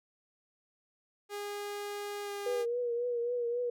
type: tone with pitch glide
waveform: sawtooth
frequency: 409.5 to 405 Hz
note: G#4 to G#4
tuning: -24 to -43 cents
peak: -33 dBFS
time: 1.29-2.66 s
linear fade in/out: 50 ms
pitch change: -19 cents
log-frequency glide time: 2.23-2.31 s
type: tone with vibrato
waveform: sine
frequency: 480.3 Hz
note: B4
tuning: 48 cents flat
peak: -30 dBFS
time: 2.46-3.7 s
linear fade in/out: 5 ms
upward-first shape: triangle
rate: 3.7 Hz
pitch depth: 49 cents each way
effects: none